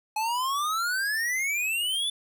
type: exponential sweep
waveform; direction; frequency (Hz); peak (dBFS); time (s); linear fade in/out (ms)
square; up; 846 to 3520; -26; 0.16-2.1; 5
effects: 10-bit